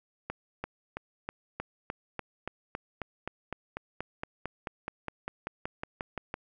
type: accelerating click train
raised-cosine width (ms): 0.5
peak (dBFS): -19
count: 26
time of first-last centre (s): 0.3-6.341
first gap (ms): 340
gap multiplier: 0.97
effects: none